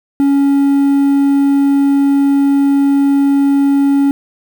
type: tone with quantisation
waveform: triangle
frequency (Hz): 278.9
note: C#4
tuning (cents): +11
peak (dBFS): -6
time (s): 0.2-4.11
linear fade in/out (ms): 0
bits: 6
effects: none